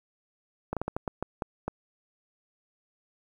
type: slowing click train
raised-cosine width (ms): 1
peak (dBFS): -16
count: 9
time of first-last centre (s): 0.73-1.68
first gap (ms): 37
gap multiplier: 1.32
effects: 9-bit